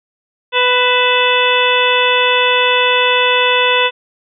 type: harmonic tone with a mistuned harmonic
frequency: 496.6 Hz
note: B4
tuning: 9 cents sharp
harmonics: 1 / 2 / 3 / 4 / 5 / 6 / 7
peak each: -16 / -16 / -20 / -20 / -16 / -21 / -18 dBFS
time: 0.52-3.91 s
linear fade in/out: 50 ms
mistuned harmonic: 5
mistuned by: +86 cents
effects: none